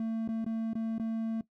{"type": "tone with dropouts", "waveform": "triangle", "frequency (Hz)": 224.5, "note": "A3", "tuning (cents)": 35, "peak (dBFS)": -28, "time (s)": [0, 1.41], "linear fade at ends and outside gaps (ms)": 2, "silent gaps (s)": [[0.277, 0.288], [0.445, 0.463], [0.733, 0.753], [0.982, 0.997]], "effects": ["noise-tail reverb RT60 0.1 s tail -17 dB re dry"]}